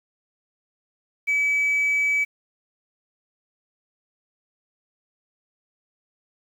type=tone; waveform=sine; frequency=2290 Hz; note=D7; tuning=44 cents flat; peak=-17 dBFS; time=1.27-2.25 s; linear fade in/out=20 ms; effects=tanh soft clip ceiling -16 dBFS + 8-bit